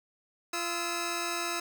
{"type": "tone pair together", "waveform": "10% pulse", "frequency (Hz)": [343.5, 1297], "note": ["F4", "E6"], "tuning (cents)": [-29, -28], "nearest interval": "octave + major seventh", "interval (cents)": 2301, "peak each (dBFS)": [-25, -26], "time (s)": [0.53, 1.6], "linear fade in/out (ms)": 5, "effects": []}